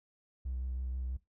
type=tone with vibrato; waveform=triangle; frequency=63.5 Hz; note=B1; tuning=49 cents sharp; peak=-31 dBFS; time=0.45-1.17 s; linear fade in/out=10 ms; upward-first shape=sine; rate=6.2 Hz; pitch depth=24 cents each way; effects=noise-tail reverb RT60 0.2 s tail -21 dB re dry + tanh soft clip ceiling -30 dBFS